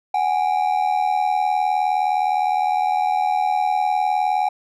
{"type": "ring-modulated tone", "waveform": "triangle", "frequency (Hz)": 784, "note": "G5", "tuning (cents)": 0, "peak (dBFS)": -12, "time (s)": [0.14, 4.49], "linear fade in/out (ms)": 5, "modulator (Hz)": 39.8, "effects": []}